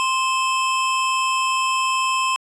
square tone pair together, 1046.5 / 2611 Hz, C6 / E7, 0 / -17 cents, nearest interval octave + major third, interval 1583 cents, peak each -20 / -25 dBFS, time 0-2.36 s, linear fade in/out 0 ms, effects resampled to 24000 Hz

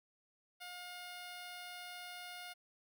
10% pulse tone, 714 Hz, F5, 38 cents sharp, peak -38 dBFS, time 0.6-2.54 s, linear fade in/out 20 ms, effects none

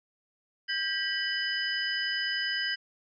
sine tone cluster, 1594 / 1941 / 2992 / 4995 Hz, G6 / B6 / F#7 / D#8, +28 / -31 / +19 / +6 cents, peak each -32 / -35 / -34 / -34 dBFS, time 0.68-2.76 s, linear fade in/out 20 ms, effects none

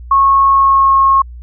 sine tone with pitch glide, 1095 to 1085.6 Hz, C#6 to C#6, -22 to -36 cents, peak -6 dBFS, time 0.11-1.22 s, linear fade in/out 5 ms, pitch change -14 cents, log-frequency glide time 0.51-0.95 s, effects added 60 Hz sine -28 dBFS peak until 1.42 s

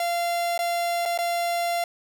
45% pulse tone with dropouts, 690 Hz, F5, 21 cents flat, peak -23 dBFS, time 0-1.84 s, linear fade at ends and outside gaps 2 ms, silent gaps 0.578-0.59 / 1.054-1.058 / 1.177-1.187 s, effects none

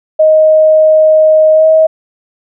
sine tone with pitch glide, 625 to 634.8 Hz, D#5 to D#5, +8 to +35 cents, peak -3 dBFS, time 0.19-1.87 s, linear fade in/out 10 ms, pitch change +27 cents, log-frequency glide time 1.53-1.66 s, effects none

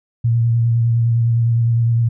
sine tone with vibrato, 116.54 Hz, A#2, in tune, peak -12 dBFS, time 0.24-2.09 s, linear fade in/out 10 ms, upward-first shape triangle, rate 9.8 Hz, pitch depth 29 cents each way, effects none

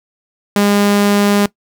sawtooth tone, 203.6 Hz, G#3, 34 cents flat, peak -6 dBFS, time 0.56-1.46 s, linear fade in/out 2 ms, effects noise-tail reverb RT60 0.1 s tail -20 dB re dry

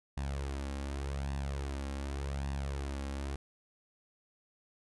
sawtooth tone with flanger, 69.2 Hz, C#2, 2 cents flat, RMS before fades -37 dBFS, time 0.17-3.36 s, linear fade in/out 5 ms, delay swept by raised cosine 1.1 to 3.7 ms, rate 0.86 Hz, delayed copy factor +0.6, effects resampled to 24000 Hz

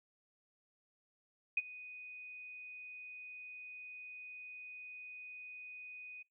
sine tone with ADSR envelope, 2489 Hz, D#7, in tune, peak -27 dBFS, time 1.57-6.23 s, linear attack 5 ms, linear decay 32 ms, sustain -20 dB, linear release 12 ms, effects noise-tail reverb RT60 0.2 s tail -24 dB re dry

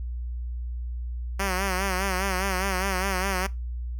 5% pulse tone with vibrato, 189.7 Hz, F#3, 43 cents sharp, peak -14 dBFS, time 1.39-3.47 s, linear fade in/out 10 ms, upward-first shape sine, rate 4.9 Hz, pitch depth 79 cents each way, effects noise-tail reverb RT60 0.2 s tail -19 dB re dry + added 60 Hz sine -29 dBFS peak until 3.99 s

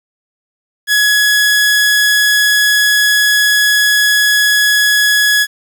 sawtooth tone, 1683 Hz, G#6, 23 cents sharp, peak -5 dBFS, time 0.87-5.47 s, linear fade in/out 50 ms, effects 7-bit

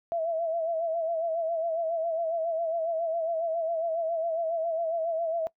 sine tone with vibrato, 660 Hz, E5, 2 cents sharp, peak -26 dBFS, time 0.12-5.47 s, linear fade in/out 0 ms, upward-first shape sine, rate 7.3 Hz, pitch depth 60 cents each way, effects noise-tail reverb RT60 0.1 s tail -21 dB re dry

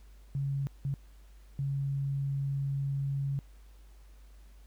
sine tone bursts at uneven times, 138.59 Hz, C#3, in tune, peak -29 dBFS, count 3, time 0.35-0.67 / 0.85-0.94 / 1.59-3.39 s, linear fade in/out 0 ms, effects added 50 Hz sine -51 dBFS peak until 4.66 s + pink hiss -66 dBFS RMS until 4.66 s

